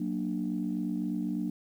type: chord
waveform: sine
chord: Gb augmented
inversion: none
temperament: equal with one note detuned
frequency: 185 / 233.1 / 296.7 Hz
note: Gb3 / Bb3 / D4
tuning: 0 / 0 / +18 cents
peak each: -33 dBFS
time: 0-1.5 s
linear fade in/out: 5 ms
effects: tanh soft clip ceiling -21 dBFS + 10-bit